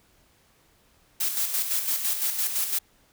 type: noise with tremolo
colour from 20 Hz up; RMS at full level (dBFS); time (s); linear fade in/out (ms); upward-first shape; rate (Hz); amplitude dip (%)
blue; -25; 1.2-2.79; 10; square; 5.9; 50
effects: pink hiss -62 dBFS RMS until 3.12 s